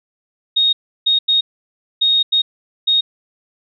sine tone bursts at uneven times, 3729 Hz, A#7, in tune, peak -11 dBFS, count 6, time 0.56-0.73 / 1.06-1.19 / 1.28-1.41 / 2.01-2.23 / 2.32-2.42 / 2.87-3.01 s, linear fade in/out 10 ms, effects none

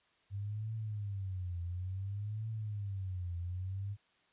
sine tone with vibrato, 98 Hz, G2, in tune, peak -36 dBFS, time 0.3-3.97 s, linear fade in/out 50 ms, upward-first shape triangle, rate 0.57 Hz, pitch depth 230 cents each way, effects white hiss -71 dBFS RMS until 4.32 s + resampled to 8000 Hz

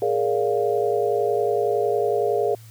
sine chord, Bb dominant seventh, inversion third, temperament equal with one note detuned, 415.3 / 466.2 / 574.9 / 698.5 Hz, Ab4 / Bb4 / D5 / F5, 0 / 0 / -37 / 0 cents, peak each -22 / -24 / -27 / -26 dBFS, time 0.02-2.55 s, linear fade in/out 2 ms, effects added 112 Hz sine -42 dBFS peak until 2.7 s + white hiss -52 dBFS RMS until 2.7 s

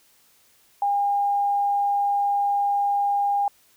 sine tone, 808 Hz, G#5, 48 cents flat, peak -19 dBFS, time 0.82-3.48 s, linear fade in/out 2 ms, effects white hiss -59 dBFS RMS until 3.76 s

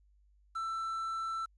triangle tone with quantisation, 1333 Hz, E6, 19 cents sharp, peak -32 dBFS, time 0.55-1.46 s, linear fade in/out 10 ms, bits 10, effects added 50 Hz sine -63 dBFS peak until 1.57 s + resampled to 24000 Hz

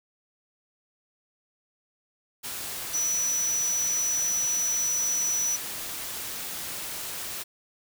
sine tone in noise, 5920 Hz, F#8, in tune, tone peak -24 dBFS, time 2.93-5.57 s, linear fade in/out 20 ms, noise white, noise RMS -35 dBFS, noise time 2.43-7.44 s, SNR +8 dB, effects none

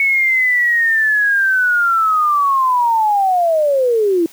sine linear sweep, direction down, 2217 to 321.7 Hz, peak -11 dBFS, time 0-4.26 s, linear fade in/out 2 ms, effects white hiss -43 dBFS RMS until 4.32 s + high-pass 150 Hz 12 dB/octave

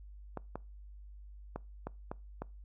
clicks, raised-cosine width 1 ms, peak -24 dBFS, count 6, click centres 0.373 / 0.556 / 1.56 / 1.87 / 2.115 / 2.42 s, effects noise-tail reverb RT60 0.3 s tail -24 dB re dry + added 50 Hz sine -48 dBFS peak until 2.64 s

